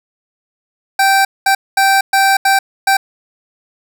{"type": "tone bursts at uneven times", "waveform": "25% pulse", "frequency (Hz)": 780, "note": "G5", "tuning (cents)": -9, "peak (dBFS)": -5, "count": 6, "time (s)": [[0.99, 1.25], [1.46, 1.55], [1.77, 2.01], [2.13, 2.37], [2.45, 2.59], [2.87, 2.97]], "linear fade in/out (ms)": 5, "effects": []}